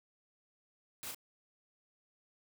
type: noise with echo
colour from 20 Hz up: white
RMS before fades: -44 dBFS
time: 1.03-1.11 s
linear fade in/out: 0 ms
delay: 36 ms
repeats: 1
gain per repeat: -2 dB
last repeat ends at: 1.146 s
effects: none